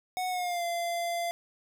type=tone with pitch glide; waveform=square; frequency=737 to 687.6 Hz; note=F#5 to F5; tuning=-7 to -27 cents; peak=-30 dBFS; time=0.17-1.31 s; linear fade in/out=0 ms; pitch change=-120 cents; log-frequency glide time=0.29-0.64 s; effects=none